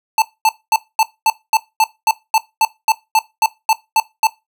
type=tone bursts; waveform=square; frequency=882 Hz; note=A5; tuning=4 cents sharp; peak=-10 dBFS; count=16; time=0.18-4.27 s; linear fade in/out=2 ms; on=40 ms; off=230 ms; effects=noise-tail reverb RT60 0.2 s tail -17 dB re dry